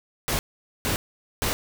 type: noise bursts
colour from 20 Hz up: pink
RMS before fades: -25 dBFS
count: 3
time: 0.28-1.53 s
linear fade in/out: 0 ms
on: 110 ms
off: 460 ms
effects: none